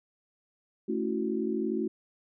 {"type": "chord", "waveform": "sine", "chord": "F# minor seventh", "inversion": "first", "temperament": "equal", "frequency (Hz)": [220, 277.2, 329.6, 370], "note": ["A3", "C#4", "E4", "F#4"], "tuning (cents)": [0, 0, 0, 0], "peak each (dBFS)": [-32, -36, -33, -32], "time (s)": [0.88, 1.88], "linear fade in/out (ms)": 10, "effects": []}